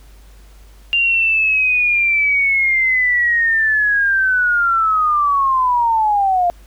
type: linear sweep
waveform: sine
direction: down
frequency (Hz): 2794 to 690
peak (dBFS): -12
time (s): 0.93-6.5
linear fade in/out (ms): 0
effects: added 50 Hz sine -40 dBFS peak until 6.66 s + pink hiss -51 dBFS RMS until 6.66 s